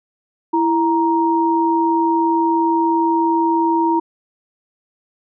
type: tone pair together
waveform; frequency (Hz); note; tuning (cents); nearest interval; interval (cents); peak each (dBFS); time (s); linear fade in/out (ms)
sine; 331.3 / 937; E4 / A#5; +9 / +9; octave + tritone; 1800; -16; 0.53-4; 10
effects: none